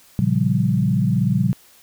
sine chord, G half-diminished seventh, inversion first, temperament equal, 116.54 / 138.59 / 174.61 / 196 Hz, Bb2 / Db3 / F3 / G3, 0 / 0 / 0 / 0 cents, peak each -21 dBFS, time 0.19-1.53 s, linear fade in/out 0 ms, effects white hiss -51 dBFS RMS until 1.82 s

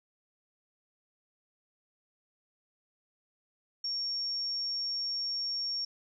sine tone, 5520 Hz, F8, 21 cents flat, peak -31 dBFS, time 3.84-5.85 s, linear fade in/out 5 ms, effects 12-bit

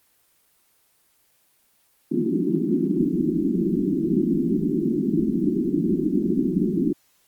white band-pass noise, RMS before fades -22 dBFS, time 2.11-6.93 s, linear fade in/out 5 ms, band 160 to 370 Hz, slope 96 dB/octave, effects white hiss -63 dBFS RMS until 7.27 s + Opus 24 kbps

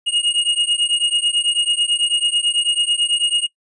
square beating tone pair, 2861 / 2870.1 Hz, F7 / F7, +41 / +47 cents, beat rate 9.1 Hz, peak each -19 / -19 dBFS, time 0.06-3.47 s, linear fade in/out 20 ms, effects noise-tail reverb RT60 0.1 s tail -20 dB re dry + resampled to 24000 Hz

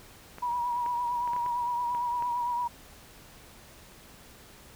clicks, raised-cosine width 0.5 ms, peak -27 dBFS, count 8, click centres 0.384 / 0.862 / 1.276 / 1.334 / 1.364 / 1.462 / 1.949 / 2.224 s
sine tone with vibrato, 965 Hz, B5, 40 cents flat, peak -27 dBFS, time 0.42-2.68 s, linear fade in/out 10 ms, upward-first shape triangle, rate 8.8 Hz, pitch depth 46 cents each way
effects pink hiss -52 dBFS RMS until 4.75 s

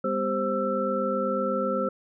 sine tone cluster, 201 / 249 / 394.9 / 525 / 1329 Hz, G3 / B3 / G4 / C5 / E6, +44 / +14 / +13 / +6 / +14 cents, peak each -31 / -33 / -33 / -27 / -30 dBFS, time 0.04-1.89 s, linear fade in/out 5 ms, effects none

